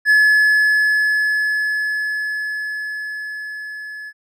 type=tone with level ramp; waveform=triangle; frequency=1710 Hz; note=A6; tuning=50 cents flat; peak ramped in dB=-7 to -28 dBFS; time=0.05-4.13 s; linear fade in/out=50 ms; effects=none